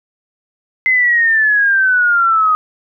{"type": "exponential sweep", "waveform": "sine", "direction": "down", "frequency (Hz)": [2066, 1244.5], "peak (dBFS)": -9, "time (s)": [0.86, 2.55], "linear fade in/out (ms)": 0, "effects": []}